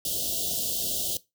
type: band-stop noise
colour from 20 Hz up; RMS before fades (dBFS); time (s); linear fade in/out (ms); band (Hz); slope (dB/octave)
white; -29; 0.05-1.17; 2; 720 to 2900; 96
effects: noise-tail reverb RT60 0.2 s tail -18 dB re dry